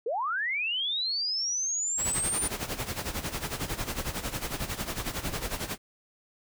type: linear sweep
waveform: sine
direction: up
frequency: 414.4 to 9380 Hz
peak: -27 dBFS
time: 0.06-2.48 s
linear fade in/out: 5 ms
type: noise with tremolo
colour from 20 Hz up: pink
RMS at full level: -31 dBFS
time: 1.97-5.78 s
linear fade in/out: 50 ms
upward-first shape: sine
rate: 11 Hz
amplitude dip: 75%
type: noise with exponential decay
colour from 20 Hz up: brown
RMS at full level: -29 dBFS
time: 5.25-5.6 s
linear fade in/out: 5 ms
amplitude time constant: 76 ms
effects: none